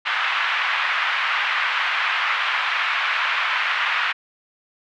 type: band-pass noise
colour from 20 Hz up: pink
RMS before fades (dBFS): -22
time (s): 0.05-4.13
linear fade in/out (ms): 20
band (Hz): 1100 to 2900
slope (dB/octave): 24
effects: none